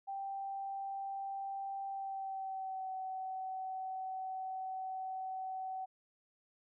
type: tone with pitch glide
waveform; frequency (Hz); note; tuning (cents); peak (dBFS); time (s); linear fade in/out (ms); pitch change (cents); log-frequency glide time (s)
sine; 784 to 756.4; G5 to F#5; 0 to +38; -38; 0.07-5.86; 20; -62; 1.88-2.91
effects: none